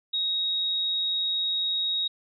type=tone; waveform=sine; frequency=3778 Hz; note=A#7; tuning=22 cents sharp; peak=-24 dBFS; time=0.13-2.08 s; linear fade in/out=10 ms; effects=none